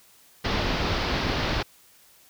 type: low-pass noise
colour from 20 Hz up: pink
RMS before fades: -26 dBFS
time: 0.44-1.63 s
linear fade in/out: 10 ms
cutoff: 5200 Hz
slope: 48 dB/octave
effects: white hiss -56 dBFS RMS until 2.29 s